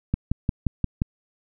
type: click train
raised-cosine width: 5 ms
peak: -9 dBFS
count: 6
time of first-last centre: 0.14-1.019 s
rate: 5.69 Hz
effects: none